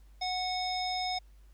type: tone with low-pass filter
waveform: square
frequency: 736 Hz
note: F#5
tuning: 9 cents flat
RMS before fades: -33 dBFS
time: 0.21-1.19 s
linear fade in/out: 10 ms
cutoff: 4800 Hz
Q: 8.3
effects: added 50 Hz sine -53 dBFS peak until 1.53 s + pink hiss -70 dBFS RMS until 1.53 s